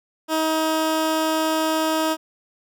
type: tone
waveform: 15% pulse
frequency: 316.9 Hz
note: D#4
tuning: 32 cents sharp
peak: -13 dBFS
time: 0.28-2.17 s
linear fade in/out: 50 ms
effects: none